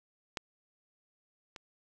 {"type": "clicks", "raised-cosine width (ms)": 0.2, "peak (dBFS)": [-17, -27], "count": 2, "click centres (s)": [0.372, 1.562], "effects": []}